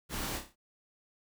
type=noise with echo; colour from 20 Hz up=pink; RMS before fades=-37 dBFS; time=0.09-0.41 s; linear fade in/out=50 ms; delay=30 ms; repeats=5; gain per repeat=-6 dB; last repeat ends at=0.56 s; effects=none